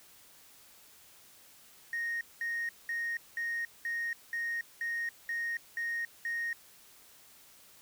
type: tone bursts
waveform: triangle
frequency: 1861 Hz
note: A#6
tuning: 3 cents flat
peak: -29 dBFS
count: 10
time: 1.93-6.53 s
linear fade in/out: 2 ms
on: 280 ms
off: 200 ms
effects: tanh soft clip ceiling -28 dBFS + white hiss -58 dBFS RMS until 7.81 s